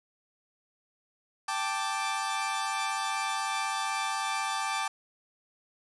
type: chord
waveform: sawtooth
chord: G suspended second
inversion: none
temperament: equal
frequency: 784 / 880 / 1174.7 Hz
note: G5 / A5 / D6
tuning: 0 / 0 / 0 cents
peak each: -31 / -30 / -29 dBFS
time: 1.48-4.88 s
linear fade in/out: 5 ms
effects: resampled to 24000 Hz + 10-bit